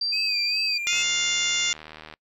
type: tone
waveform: sine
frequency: 4699 Hz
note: D8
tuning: in tune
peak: -23 dBFS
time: 0.01-0.78 s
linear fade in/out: 5 ms
type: tone with vibrato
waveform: triangle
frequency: 2489 Hz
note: D#7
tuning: in tune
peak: -26 dBFS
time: 0.12-1.03 s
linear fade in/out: 10 ms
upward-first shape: sine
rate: 2.5 Hz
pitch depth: 74 cents each way
type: harmonic tone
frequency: 702 Hz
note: F5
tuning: 9 cents sharp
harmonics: 2 / 3 / 4 / 5 / 6 / 7 / 8 / 9 / 10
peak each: -37 / -28 / -28 / -27 / -37 / -37 / -32 / -34 / -30 dBFS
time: 0.87-1.73 s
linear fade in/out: 0 ms
type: click train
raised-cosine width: 0.3 ms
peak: -24 dBFS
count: 95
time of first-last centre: 0.93-2.138 s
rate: 77.8 Hz
effects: noise-tail reverb RT60 0.1 s tail -26 dB re dry